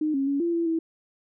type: tone with pitch steps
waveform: sine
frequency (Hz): 307.1 / 272.9 / 280.4 / 340.8 / 336.5 / 326.5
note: D#4 / C#4 / C#4 / F4 / E4 / E4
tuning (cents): -23 / -27 / +20 / -42 / +36 / -17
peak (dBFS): -22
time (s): 0.01-0.79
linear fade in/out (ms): 5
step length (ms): 130
effects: none